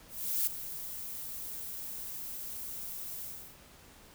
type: noise with ADSR envelope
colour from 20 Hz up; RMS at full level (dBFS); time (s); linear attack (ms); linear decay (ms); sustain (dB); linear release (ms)
violet; -29; 0.08-3.58; 390; 5; -12; 350
effects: pink hiss -56 dBFS RMS until 4.14 s